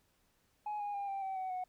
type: tone with pitch steps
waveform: sine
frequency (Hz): 839 / 820.8 / 803 / 785.5 / 768.5 / 751.8 / 735.5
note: G#5 / G#5 / G5 / G5 / G5 / F#5 / F#5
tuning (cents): +17 / -21 / +41 / +3 / -35 / +27 / -11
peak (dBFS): -34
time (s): 0.66-1.64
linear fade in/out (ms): 5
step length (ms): 140
effects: tanh soft clip ceiling -34 dBFS + pink hiss -74 dBFS RMS until 1.68 s